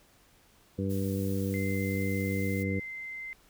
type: harmonic tone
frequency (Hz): 97.3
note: G2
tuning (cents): -12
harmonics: 1 / 2 / 3 / 4 / 5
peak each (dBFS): -32 / -32 / -36 / -40 / -37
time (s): 0.78-2.8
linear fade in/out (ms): 10
type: noise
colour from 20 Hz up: blue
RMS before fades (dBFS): -47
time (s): 0.89-2.64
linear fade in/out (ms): 20
type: tone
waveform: sine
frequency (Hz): 2076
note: C7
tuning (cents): -14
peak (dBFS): -37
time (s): 1.54-3.33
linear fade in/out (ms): 0
effects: pink hiss -62 dBFS RMS until 3.49 s